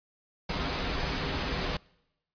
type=noise with comb filter; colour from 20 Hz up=pink; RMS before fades=-31 dBFS; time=0.49-1.77 s; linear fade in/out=5 ms; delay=9.1 ms; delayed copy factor=-0.5; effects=noise-tail reverb RT60 0.9 s tail -25 dB re dry + resampled to 11025 Hz